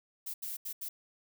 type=noise bursts at uneven times; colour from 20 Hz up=violet; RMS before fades=-39 dBFS; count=4; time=0.26-0.34 / 0.42-0.57 / 0.65-0.73 / 0.81-0.89 s; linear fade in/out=10 ms; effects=none